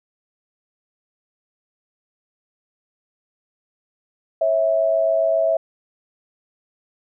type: tone pair together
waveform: sine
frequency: 546.7 / 654 Hz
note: C#5 / E5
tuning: -24 / -14 cents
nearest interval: minor third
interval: 310 cents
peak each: -23 / -16 dBFS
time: 4.41-5.57 s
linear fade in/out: 5 ms
effects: none